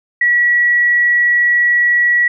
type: tone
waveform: sine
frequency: 1931 Hz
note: B6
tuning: 39 cents flat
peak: -9 dBFS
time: 0.21-2.28 s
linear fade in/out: 5 ms
effects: none